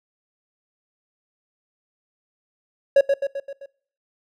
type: tone with echo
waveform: triangle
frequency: 554.4 Hz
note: C#5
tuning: in tune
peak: -8 dBFS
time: 2.96-3.01 s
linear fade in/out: 5 ms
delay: 130 ms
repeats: 5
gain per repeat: -5 dB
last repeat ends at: 3.66 s
effects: noise-tail reverb RT60 0.6 s tail -24 dB re dry